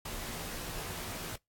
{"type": "noise with comb filter", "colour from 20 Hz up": "pink", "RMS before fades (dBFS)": -40, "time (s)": [0.05, 1.36], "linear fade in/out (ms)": 5, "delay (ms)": 15, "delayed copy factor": -0.95, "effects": ["noise-tail reverb RT60 0.2 s tail -26 dB re dry", "AAC 64 kbps"]}